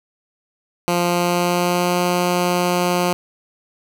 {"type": "tone with pitch glide", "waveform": "10% pulse", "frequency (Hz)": [174.61, 177.66], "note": ["F3", "F3"], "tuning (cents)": [0, 30], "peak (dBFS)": -8, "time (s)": [0.88, 3.13], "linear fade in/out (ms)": 0, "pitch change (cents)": 30, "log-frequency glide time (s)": [1.05, 1.99], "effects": []}